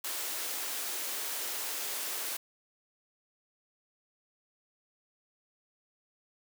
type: high-pass noise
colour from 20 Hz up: white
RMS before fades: -36 dBFS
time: 0.04-2.37 s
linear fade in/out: 5 ms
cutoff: 300 Hz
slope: 24 dB/octave
effects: none